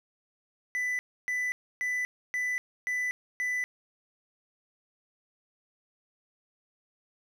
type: tone bursts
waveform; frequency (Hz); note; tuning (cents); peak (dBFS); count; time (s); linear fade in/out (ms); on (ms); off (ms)
triangle; 1992; B6; +14; -26; 6; 0.75-3.64; 0; 240; 290
effects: none